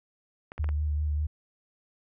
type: clicks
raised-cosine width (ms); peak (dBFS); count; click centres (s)
0.5; -25; 4; 0.519 / 0.58 / 0.643 / 0.69
type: tone with vibrato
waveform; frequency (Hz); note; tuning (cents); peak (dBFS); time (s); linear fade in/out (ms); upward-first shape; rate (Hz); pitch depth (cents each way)
sine; 75; D2; +37; -25; 0.59-1.27; 10; sine; 5.1; 25
effects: none